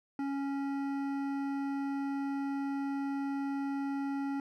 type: tone with hard clipping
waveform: triangle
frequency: 277.2 Hz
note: C#4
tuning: in tune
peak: -34 dBFS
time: 0.19-4.4 s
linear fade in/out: 2 ms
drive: 16 dB
effects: none